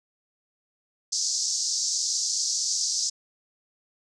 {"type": "band-pass noise", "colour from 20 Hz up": "pink", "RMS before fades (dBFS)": -27, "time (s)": [1.12, 3.1], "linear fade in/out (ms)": 10, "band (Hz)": [4800, 7100], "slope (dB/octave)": 48, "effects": []}